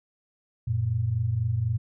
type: tone pair together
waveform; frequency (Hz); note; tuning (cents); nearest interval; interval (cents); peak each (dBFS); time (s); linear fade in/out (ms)
sine; 92.4 / 116.42; F#2 / A#2; -2 / -2; major third; 400; -29 / -24; 0.67-1.78; 10
effects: none